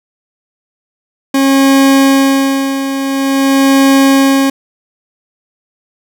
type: tone with tremolo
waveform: 40% pulse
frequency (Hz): 272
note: C#4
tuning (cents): -33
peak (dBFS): -4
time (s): 1.34-4.5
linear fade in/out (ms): 5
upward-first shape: sine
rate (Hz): 0.48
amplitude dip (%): 65
effects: none